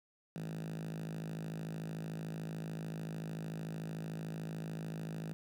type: tone with high-pass filter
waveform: 5% pulse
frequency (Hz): 53.5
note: A1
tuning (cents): -48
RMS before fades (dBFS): -42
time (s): 0.36-5.33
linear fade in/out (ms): 0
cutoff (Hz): 170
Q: 9.7
effects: none